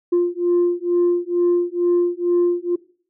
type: beating tone pair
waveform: sine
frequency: 349.2 / 351.4 Hz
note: F4 / F4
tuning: 0 / +11 cents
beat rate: 2.2 Hz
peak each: -17 dBFS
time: 0.12-2.76 s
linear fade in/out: 10 ms
effects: noise-tail reverb RT60 0.5 s tail -21 dB re dry + tanh soft clip ceiling -11 dBFS